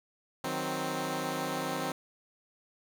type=chord; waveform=10% pulse; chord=C diminished; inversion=first; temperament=equal; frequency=155.56 / 185 / 261.6 Hz; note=Eb3 / Gb3 / C4; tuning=0 / 0 / 0 cents; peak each=-29 / -30 / -26 dBFS; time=0.44-1.92 s; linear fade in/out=2 ms; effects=none